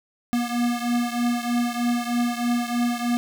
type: beating tone pair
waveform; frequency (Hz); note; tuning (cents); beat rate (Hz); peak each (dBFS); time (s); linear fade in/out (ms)
square; 239 / 242.2; A#3 / B3; +43 / -34; 3.2; -24 / -27; 0.33-3.17; 0
effects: none